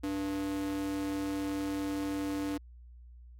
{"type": "tone with high-pass filter", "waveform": "square", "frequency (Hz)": 97.6, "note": "G2", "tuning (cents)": -7, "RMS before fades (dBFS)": -34, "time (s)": [0.03, 2.58], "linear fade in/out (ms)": 10, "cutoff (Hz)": 270, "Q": 3.1, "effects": ["added 60 Hz sine -49 dBFS peak until 3.39 s", "AAC 64 kbps"]}